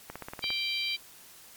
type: clicks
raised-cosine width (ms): 0.5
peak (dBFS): -23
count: 8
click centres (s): 0.1 / 0.156 / 0.223 / 0.285 / 0.335 / 0.392 / 0.441 / 0.504
type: harmonic tone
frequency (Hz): 784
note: G5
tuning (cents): 0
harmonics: 3 / 4 / 5 / 6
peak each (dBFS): -33 / -34 / -35 / -36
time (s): 0.42-0.97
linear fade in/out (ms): 20
effects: white hiss -52 dBFS RMS until 1.56 s + MP3 96 kbps